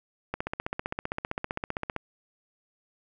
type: click train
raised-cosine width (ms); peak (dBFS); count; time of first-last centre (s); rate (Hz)
0.5; -15; 26; 0.34-1.963; 15.4
effects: none